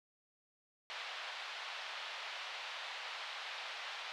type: band-pass noise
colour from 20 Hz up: white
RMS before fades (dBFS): -45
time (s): 0.9-4.12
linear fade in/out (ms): 0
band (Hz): 630 to 3800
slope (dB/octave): 24
effects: none